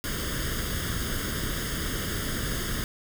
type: noise with comb filter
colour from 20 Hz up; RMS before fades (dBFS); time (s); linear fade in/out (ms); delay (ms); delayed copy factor
pink; -30; 0.04-2.84; 0; 0.6; +0.8
effects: none